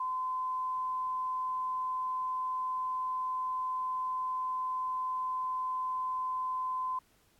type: tone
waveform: sine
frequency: 1025 Hz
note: C6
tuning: 36 cents flat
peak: -31 dBFS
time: 0-6.99 s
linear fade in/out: 5 ms
effects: pink hiss -68 dBFS RMS until 7.39 s + AAC 64 kbps